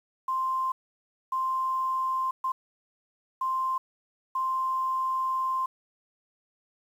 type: tone bursts at uneven times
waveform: sine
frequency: 1046.5 Hz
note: C6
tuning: in tune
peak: -25 dBFS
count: 5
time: 0.28-0.72 / 1.32-2.31 / 2.44-2.52 / 3.41-3.78 / 4.35-5.66 s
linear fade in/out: 5 ms
effects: 9-bit